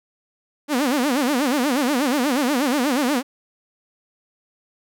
sawtooth tone with vibrato, 269.1 Hz, C4, 49 cents sharp, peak -14 dBFS, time 0.68-3.23 s, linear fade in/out 50 ms, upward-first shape sine, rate 8.3 Hz, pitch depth 210 cents each way, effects none

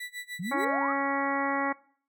35% pulse tone with tremolo, 1969 Hz, B6, 6 cents flat, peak -33 dBFS, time 0-0.65 s, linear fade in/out 5 ms, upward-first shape sine, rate 6.7 Hz, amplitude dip 95%
sine exponential sweep, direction up, 160 to 1396.9 Hz, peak -31 dBFS, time 0.39-0.93 s, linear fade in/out 10 ms
harmonic tone, 277.2 Hz, C#4, in tune, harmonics 1 / 2 / 3 / 4 / 5 / 6 / 7 / 8, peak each -32 / -34 / -32 / -32 / -37 / -40 / -34 / -41 dBFS, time 0.51-1.73 s, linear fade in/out 10 ms
effects noise-tail reverb RT60 0.5 s tail -20 dB re dry

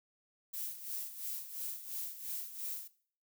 violet noise with tremolo, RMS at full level -39 dBFS, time 0.53-2.88 s, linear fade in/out 10 ms, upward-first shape sine, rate 2.9 Hz, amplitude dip 70%, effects noise-tail reverb RT60 0.5 s tail -18 dB re dry

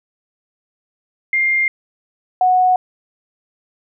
sine tone pair in turn, 2111 / 736.1 Hz, C7 / F#5, +15 / -9 cents, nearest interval octave + tritone, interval 1824 cents, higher first, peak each -13 / -10 dBFS, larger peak second, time 1.33-1.68 / 2.41-2.76 s, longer neither, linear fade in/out 2 ms, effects none

